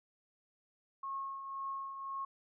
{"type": "tone with tremolo", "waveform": "sine", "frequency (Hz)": 1088, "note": "C#6", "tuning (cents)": -33, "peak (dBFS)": -36, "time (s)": [1.03, 2.25], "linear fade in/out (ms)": 5, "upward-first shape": "triangle", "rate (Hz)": 1.9, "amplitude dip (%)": 55, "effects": []}